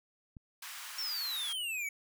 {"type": "click", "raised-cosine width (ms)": 5, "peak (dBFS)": -36, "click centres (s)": 0.368}
{"type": "high-pass noise", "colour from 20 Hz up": "pink", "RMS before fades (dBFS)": -45, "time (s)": [0.62, 1.53], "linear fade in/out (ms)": 5, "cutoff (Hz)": 1100, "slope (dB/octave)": 24}
{"type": "exponential sweep", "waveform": "square", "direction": "down", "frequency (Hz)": [5570, 2217], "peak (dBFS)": -35, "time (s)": [0.98, 1.89], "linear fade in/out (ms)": 5}
{"effects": []}